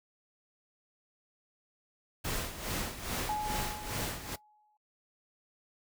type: noise with tremolo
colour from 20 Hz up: pink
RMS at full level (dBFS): -34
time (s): 2.24-4.36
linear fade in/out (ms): 10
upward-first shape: sine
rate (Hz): 2.4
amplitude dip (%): 70
type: tone with exponential decay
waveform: sine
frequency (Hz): 845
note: G#5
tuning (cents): +30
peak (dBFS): -30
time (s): 3.29-4.77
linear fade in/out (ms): 2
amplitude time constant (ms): 320
effects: noise-tail reverb RT60 0.1 s tail -18 dB re dry